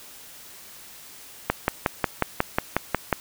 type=click train; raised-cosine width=0.5 ms; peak=-4 dBFS; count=10; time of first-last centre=1.5-3.127 s; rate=5.53 Hz; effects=white hiss -45 dBFS RMS until 3.2 s